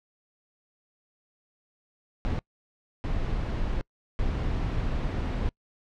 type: noise bursts at uneven times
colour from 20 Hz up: brown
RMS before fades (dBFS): -28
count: 3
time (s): 2.25-2.39 / 3.04-3.81 / 4.19-5.49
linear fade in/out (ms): 0
effects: noise-tail reverb RT60 0.1 s tail -26 dB re dry + low-pass 4000 Hz 12 dB/octave